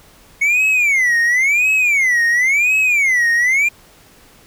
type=tone with vibrato; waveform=triangle; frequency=2185 Hz; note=C#7; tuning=26 cents flat; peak=-10 dBFS; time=0.41-3.69 s; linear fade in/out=10 ms; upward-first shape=sine; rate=0.95 Hz; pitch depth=280 cents each way; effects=pink hiss -47 dBFS RMS until 4.46 s